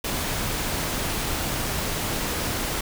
pink noise, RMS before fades -27 dBFS, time 0.04-2.81 s, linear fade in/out 5 ms, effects none

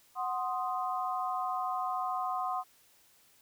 sine chord, C diminished, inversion second, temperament equal, 740 / 1046.5 / 1244.5 Hz, Gb5 / C6 / Eb6, 0 / 0 / 0 cents, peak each -34 / -35 / -37 dBFS, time 0.15-2.64 s, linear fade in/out 50 ms, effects white hiss -64 dBFS RMS until 3.41 s

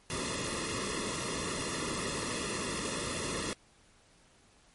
pink noise with comb filter, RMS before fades -35 dBFS, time 0.1-3.53 s, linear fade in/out 0 ms, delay 1.3 ms, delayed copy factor -0.9, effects pink hiss -63 dBFS RMS until 4.74 s + MP3 48 kbps

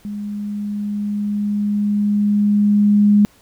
sine tone with level ramp, 206.3 Hz, G#3, 11 cents flat, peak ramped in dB -24 to -8 dBFS, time 0.05-3.25 s, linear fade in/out 0 ms, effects pink hiss -52 dBFS RMS until 3.41 s

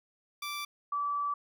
15% pulse / sine tone pair in turn, 1169 / 1154.9 Hz, D6 / D6, -8 / -29 cents, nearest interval unison, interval 21 cents, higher first, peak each -29 / -29 dBFS, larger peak neither, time 0.42-0.65 / 0.92-1.34 s, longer second, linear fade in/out 5 ms, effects none

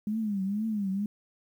sine tone with vibrato, 206.1 Hz, G#3, 13 cents flat, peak -27 dBFS, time 0.07-1.06 s, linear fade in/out 2 ms, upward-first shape triangle, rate 2.1 Hz, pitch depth 160 cents each way, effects 10-bit

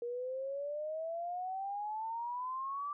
sine exponential sweep, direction up, 471.6 to 1174.7 Hz, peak -36 dBFS, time 0.02-2.93 s, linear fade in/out 2 ms, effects none

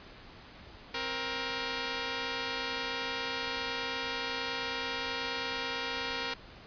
5% pulse tone pair together, 264.7 / 470.7 Hz, C4 / A#4, +20 / +17 cents, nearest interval minor seventh, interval 997 cents, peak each -27 / -22 dBFS, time 0.94-6.34 s, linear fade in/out 5 ms, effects pink hiss -51 dBFS RMS until 6.66 s + resampled to 11025 Hz

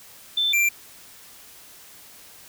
sine / square tone pair in turn, 3539 / 2362 Hz, A7 / D7, +9 / +9 cents, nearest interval perfect fifth, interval 700 cents, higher first, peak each -19 / -18 dBFS, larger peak second, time 0.37-0.53 / 0.53-0.69 s, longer neither, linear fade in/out 5 ms, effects white hiss -47 dBFS RMS until 2.48 s

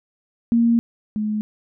sine tone pair in turn, 233.1 / 212.8 Hz, A#3 / G#3, 0 / +42 cents, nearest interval major second, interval 158 cents, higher first, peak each -13 / -20 dBFS, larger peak first, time 0.52-0.79 / 1.16-1.41 s, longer first, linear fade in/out 0 ms, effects none

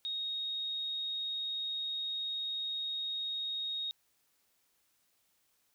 sine tone, 3741 Hz, A#7, 5 cents sharp, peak -34 dBFS, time 0.05-3.91 s, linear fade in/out 0 ms, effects white hiss -74 dBFS RMS until 5.74 s

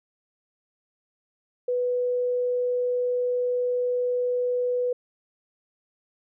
sine tone, 493.9 Hz, B4, in tune, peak -22 dBFS, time 1.68-4.93 s, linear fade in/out 5 ms, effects none

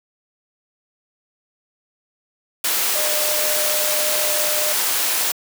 sine tone in noise, 605 Hz, D#5, 49 cents flat, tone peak -25 dBFS, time 2.95-4.73 s, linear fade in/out 5 ms, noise white, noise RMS -20 dBFS, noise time 2.64-5.32 s, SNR -8 dB, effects high-pass 400 Hz 12 dB/octave

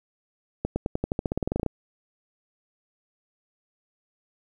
accelerating click train, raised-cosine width 2 ms, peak -12 dBFS, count 17, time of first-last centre 0.65-1.663 s, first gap 110 ms, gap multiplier 0.92, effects 9-bit

